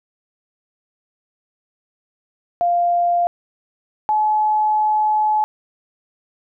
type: tone pair in turn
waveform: sine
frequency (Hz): 697 / 854.6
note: F5 / G#5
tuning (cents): -4 / +49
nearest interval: major third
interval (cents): 353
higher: second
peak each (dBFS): -14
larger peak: neither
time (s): 2.61-3.27 / 4.09-5.44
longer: second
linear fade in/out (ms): 0
effects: none